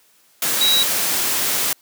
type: tone in noise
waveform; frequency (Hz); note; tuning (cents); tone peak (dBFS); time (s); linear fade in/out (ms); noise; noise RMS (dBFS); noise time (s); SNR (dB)
sine; 3867; B7; -37; -14; 0.61-0.83; 2; white; -20; 0.42-1.73; +3
effects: white hiss -56 dBFS RMS until 1.81 s + high-pass 150 Hz 12 dB/octave